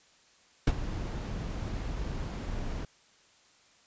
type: noise with ADSR envelope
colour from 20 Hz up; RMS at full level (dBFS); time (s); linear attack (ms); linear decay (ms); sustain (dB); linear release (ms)
brown; -21; 0.67-2.85; 4; 43; -14; 3
effects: white hiss -62 dBFS RMS until 3.86 s + resampled to 16000 Hz